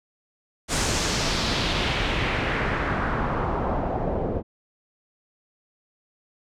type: noise with low-pass filter sweep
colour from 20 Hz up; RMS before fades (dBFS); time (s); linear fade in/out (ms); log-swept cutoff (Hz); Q
pink; -25; 0.68-4.43; 50; 8200 to 520; 1.7
effects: none